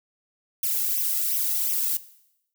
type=noise with flanger; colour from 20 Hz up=violet; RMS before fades=-25 dBFS; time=0.63-1.97 s; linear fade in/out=2 ms; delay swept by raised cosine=0.34 to 1.54 ms; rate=2.8 Hz; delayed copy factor=+0.9; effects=noise-tail reverb RT60 0.8 s tail -17 dB re dry